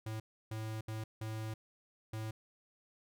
square tone bursts at uneven times, 109.8 Hz, A2, 3 cents flat, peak -39 dBFS, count 5, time 0.06-0.2 / 0.51-0.81 / 0.88-1.04 / 1.21-1.54 / 2.13-2.31 s, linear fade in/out 5 ms, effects none

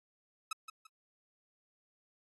sawtooth tone with echo, 1288 Hz, E6, 41 cents flat, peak -31 dBFS, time 0.51-0.53 s, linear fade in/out 5 ms, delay 170 ms, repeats 2, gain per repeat -9 dB, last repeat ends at 0.87 s, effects AAC 32 kbps

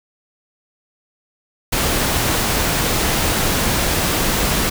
pink noise, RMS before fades -18 dBFS, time 1.72-4.7 s, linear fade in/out 10 ms, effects none

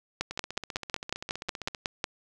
two click trains, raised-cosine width 0.2 ms, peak -19 / -11 dBFS, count 23 / 11, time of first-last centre 0.31-1.748 / 0.21-2.042 s, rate 15.3 / 5.46 Hz, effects none

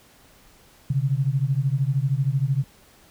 sine beating tone pair, 130.81 / 143.81 Hz, C3 / D3, 0 / -36 cents, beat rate 13 Hz, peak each -22 / -23 dBFS, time 0.9-2.64 s, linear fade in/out 5 ms, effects pink hiss -54 dBFS RMS until 3.1 s

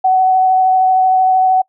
sine tone with vibrato, 750 Hz, F#5, 23 cents sharp, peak -8 dBFS, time 0.04-1.62 s, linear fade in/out 10 ms, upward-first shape square, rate 13 Hz, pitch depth 9 cents each way, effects noise-tail reverb RT60 0.1 s tail -26 dB re dry

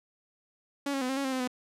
sawtooth tone with pitch steps, 281.5 / 272.5 / 253.2 / 266.7 / 277.2 / 264.2 / 258.6 / 251.1 Hz, C#4 / C#4 / B3 / C4 / C#4 / C4 / C4 / B3, +27 / -29 / +43 / +33 / 0 / +17 / -20 / +29 cents, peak -25 dBFS, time 0.86-1.476 s, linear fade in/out 5 ms, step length 77 ms, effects low-pass 11000 Hz 12 dB/octave

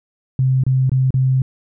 sine tone with dropouts, 130.81 Hz, C3, in tune, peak -12 dBFS, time 0.39-1.42 s, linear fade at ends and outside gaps 2 ms, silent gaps 0.637-0.665 / 0.895-0.917 / 1.106-1.141 s, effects none

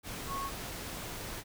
sine tone in noise, 1100 Hz, C#6, 14 cents flat, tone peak -35 dBFS, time 0.27-0.51 s, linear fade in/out 50 ms, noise pink, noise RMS -41 dBFS, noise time 0.03-1.44 s, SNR +3 dB, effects none

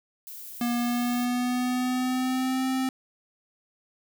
violet noise, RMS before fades -41 dBFS, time 0.27-1.25 s, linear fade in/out 0 ms
square tone with pitch glide, 239.5 to 261.2 Hz, A#3 to C4, +47 to -3 cents, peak -25 dBFS, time 0.61-2.89 s, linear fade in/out 2 ms, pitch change +150 cents, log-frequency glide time 0.75-2.66 s
effects none

